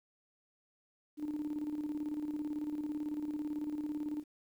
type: tone with tremolo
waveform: sine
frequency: 299.6 Hz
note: D4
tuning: 35 cents sharp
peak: -32 dBFS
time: 1.17-4.24 s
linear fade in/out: 50 ms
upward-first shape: square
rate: 18 Hz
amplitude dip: 55%
effects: tanh soft clip ceiling -30 dBFS + 11-bit